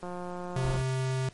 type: click train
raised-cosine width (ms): 1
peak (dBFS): -25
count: 132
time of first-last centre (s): 0.03-0.766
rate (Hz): 178
type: tone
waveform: square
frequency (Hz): 130.81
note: C3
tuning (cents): 0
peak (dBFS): -28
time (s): 0.56-1.29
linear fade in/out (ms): 2
type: noise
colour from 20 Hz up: brown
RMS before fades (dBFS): -34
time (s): 0.64-0.82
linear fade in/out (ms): 5
effects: pink hiss -56 dBFS RMS until 1.33 s + MP3 48 kbps